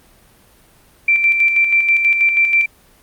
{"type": "tone with tremolo", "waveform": "sine", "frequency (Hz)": 2349, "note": "D7", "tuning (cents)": 0, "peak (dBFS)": -9, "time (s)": [1.08, 2.66], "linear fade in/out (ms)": 5, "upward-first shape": "square", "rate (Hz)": 6.2, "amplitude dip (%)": 45, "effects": ["pink hiss -50 dBFS RMS until 3.02 s", "Opus 32 kbps"]}